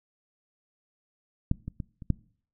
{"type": "clicks", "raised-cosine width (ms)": 5, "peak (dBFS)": [-11, -22, -21, -29, -11], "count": 5, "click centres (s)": [1.514, 1.68, 1.802, 2.022, 2.103], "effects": ["noise-tail reverb RT60 0.5 s tail -23 dB re dry"]}